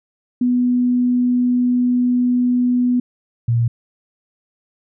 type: tone pair in turn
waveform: sine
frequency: 246.9 / 117.47 Hz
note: B3 / A#2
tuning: 0 / +14 cents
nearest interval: octave + minor second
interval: 1286 cents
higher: first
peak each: -13 dBFS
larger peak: neither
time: 0.41-3 / 3.48-3.68 s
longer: first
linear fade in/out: 5 ms
effects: none